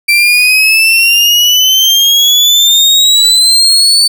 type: exponential sweep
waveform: 35% pulse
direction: up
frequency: 2338 to 4534 Hz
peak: -3 dBFS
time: 0.08-4.08 s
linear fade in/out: 10 ms
effects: none